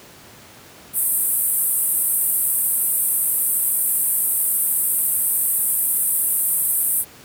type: band-pass noise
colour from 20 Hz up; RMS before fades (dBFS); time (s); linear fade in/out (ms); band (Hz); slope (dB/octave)
white; -20; 0.93-7.05; 50; 8300 to 15000; 96
effects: pink hiss -44 dBFS RMS until 7.24 s + high-pass 100 Hz 12 dB/octave